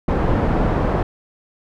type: low-pass noise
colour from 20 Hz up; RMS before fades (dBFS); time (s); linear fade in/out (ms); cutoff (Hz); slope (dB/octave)
pink; -18; 0.08-1.03; 5; 910; 12
effects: none